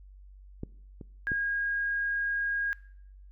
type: clicks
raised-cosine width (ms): 3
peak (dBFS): -22 / -29 / -23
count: 3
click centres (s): 0.634 / 1.012 / 1.318
type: tone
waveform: sine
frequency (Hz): 1632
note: G#6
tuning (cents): -31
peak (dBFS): -27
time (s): 1.27-2.73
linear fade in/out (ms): 0
effects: noise-tail reverb RT60 0.7 s tail -22 dB re dry + added 48 Hz sine -48 dBFS peak until 3.31 s